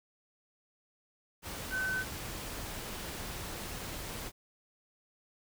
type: tone in noise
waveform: sine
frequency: 1522 Hz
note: F#6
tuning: 48 cents sharp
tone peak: -31 dBFS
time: 1.7-2.05 s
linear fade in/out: 50 ms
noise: pink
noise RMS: -41 dBFS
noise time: 1.42-4.32 s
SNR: +7 dB
effects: none